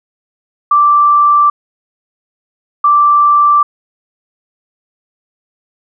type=tone pair in turn; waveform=sine; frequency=1172 / 1172 Hz; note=D6 / D6; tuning=-4 / -4 cents; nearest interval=unison; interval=0 cents; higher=neither; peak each=-5 dBFS; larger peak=neither; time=0.71-1.5 / 2.84-3.63 s; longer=neither; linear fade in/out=5 ms; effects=none